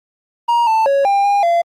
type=tone with pitch steps; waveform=triangle; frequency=944 / 886 / 555 / 798 / 808 / 684 Hz; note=A#5 / A5 / C#5 / G5 / G#5 / F5; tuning=+22 / +12 / +2 / +31 / -48 / -36 cents; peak=-9 dBFS; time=0.48-1.62 s; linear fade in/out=10 ms; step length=190 ms; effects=Opus 32 kbps